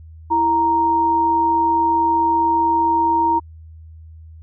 sine tone pair together, 331.3 / 932.3 Hz, E4 / A#5, +9 / 0 cents, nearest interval octave + tritone, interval 1791 cents, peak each -22 / -14 dBFS, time 0.3-3.4 s, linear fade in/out 20 ms, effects added 80 Hz sine -37 dBFS peak until 4.42 s

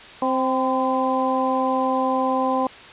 harmonic tone with a mistuned harmonic, 261.6 Hz, C4, in tune, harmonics 1 / 2 / 3 / 4, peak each -24 / -24 / -24 / -24 dBFS, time 0.22-2.67 s, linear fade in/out 2 ms, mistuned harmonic 4, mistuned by -40 cents, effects white hiss -41 dBFS RMS until 2.92 s + resampled to 8000 Hz

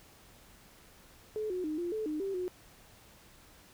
sine tone with pitch steps, 430.1 / 364.6 / 307.6 / 348 / 434.9 / 305.1 / 390.7 / 363.2 Hz, A4 / F#4 / D#4 / F4 / A4 / D#4 / G4 / F#4, -39 / -25 / -20 / -6 / -20 / -34 / -6 / -32 cents, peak -32 dBFS, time 1.36-2.48 s, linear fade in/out 0 ms, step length 140 ms, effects pink hiss -58 dBFS RMS until 3.73 s

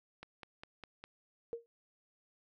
click train, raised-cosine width 0.3 ms, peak -31 dBFS, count 5, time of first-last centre 0.23-1.04 s, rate 4.94 Hz
sine tone with exponential decay, 466.2 Hz, A#4, in tune, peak -33 dBFS, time 1.53-1.66 s, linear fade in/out 0 ms, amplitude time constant 27 ms
effects none

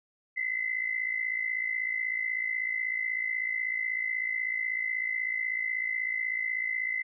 sine tone pair together, 1998.8 / 2055 Hz, B6 / C7, +20 / -32 cents, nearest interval unison, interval 48 cents, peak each -33 / -30 dBFS, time 0.36-7.03 s, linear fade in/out 20 ms, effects none

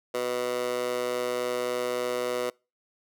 15% pulse tone with high-pass filter, 123.47 Hz, B2, in tune, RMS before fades -29 dBFS, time 0.14-2.5 s, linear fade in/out 5 ms, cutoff 510 Hz, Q 2.3, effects noise-tail reverb RT60 0.3 s tail -26 dB re dry

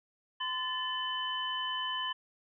sine tone cluster, 1024 / 1752 / 3025 Hz, C6 / A6 / F#7, -38 / -8 / +38 cents, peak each -36 / -39 / -35 dBFS, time 0.4-2.13 s, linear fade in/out 10 ms, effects none

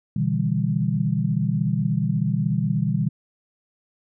sine chord, E minor seventh, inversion second, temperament just, 123.61 / 148.33 / 164.81 / 197.78 Hz, B2 / D3 / E3 / G3, +2 / +18 / 0 / +16 cents, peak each -25 dBFS, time 0.16-3.09 s, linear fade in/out 5 ms, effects none

